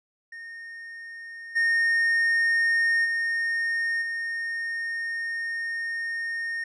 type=tone with level steps; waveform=triangle; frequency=1840 Hz; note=A#6; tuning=23 cents flat; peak=-36 / -18 / -22 / -26 dBFS; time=0.32-6.64 s; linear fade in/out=5 ms; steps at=1.55 / 3.04 / 4.01 s; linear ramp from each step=20 ms; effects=resampled to 22050 Hz